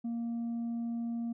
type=tone with tanh clipping; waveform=triangle; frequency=233.4 Hz; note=A#3; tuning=2 cents sharp; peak=-33 dBFS; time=0.04-1.33 s; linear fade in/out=10 ms; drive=7 dB; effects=none